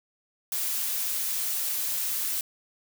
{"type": "noise", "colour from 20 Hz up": "blue", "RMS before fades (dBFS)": -29, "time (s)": [0.52, 2.41], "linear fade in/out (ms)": 2, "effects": []}